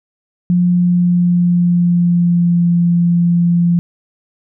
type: tone with pitch glide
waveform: sine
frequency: 177.2 to 172.45 Hz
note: F3 to F3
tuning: +25 to -22 cents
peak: -9 dBFS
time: 0.5-3.79 s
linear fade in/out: 0 ms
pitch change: -47 cents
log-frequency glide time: 0.7-2.7 s
effects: none